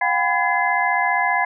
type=tone cluster; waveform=sine; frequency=717 / 792 / 998 / 1694 / 2062 Hz; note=F5 / G5 / B5 / G#6 / C7; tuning=+45 / +18 / +18 / +34 / -26 cents; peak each=-23 dBFS; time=0.01-1.45 s; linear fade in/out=5 ms; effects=none